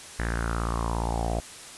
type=tone with low-pass filter sweep; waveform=sawtooth; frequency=57.3 Hz; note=A#1; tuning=29 cents flat; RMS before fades=-28 dBFS; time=0.19-1.4 s; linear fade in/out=0 ms; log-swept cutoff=1800 to 670 Hz; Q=5.9; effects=white hiss -43 dBFS RMS until 1.77 s + resampled to 24000 Hz